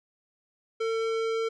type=tone with tanh clipping; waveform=sine; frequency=450.5 Hz; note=A4; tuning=41 cents sharp; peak=-28 dBFS; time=0.8-1.49 s; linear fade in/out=10 ms; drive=18 dB; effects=none